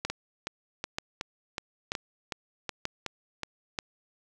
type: two click trains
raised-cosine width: 0.2 ms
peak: -13 / -15 dBFS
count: 5 / 10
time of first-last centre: 0.05-3.788 / 0.1-3.433 s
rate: 1.07 / 2.7 Hz
effects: none